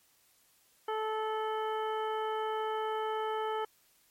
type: harmonic tone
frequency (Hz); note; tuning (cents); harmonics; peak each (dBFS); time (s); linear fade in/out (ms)
435.8; A4; -17; 1 / 2 / 3 / 4 / 5 / 7; -34 / -35 / -39 / -47 / -52 / -48; 0.88-3.65; 5
effects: white hiss -67 dBFS RMS until 4.1 s + MP3 64 kbps